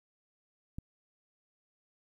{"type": "click", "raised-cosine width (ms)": 5, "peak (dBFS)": -27, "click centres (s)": 0.785, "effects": ["11-bit"]}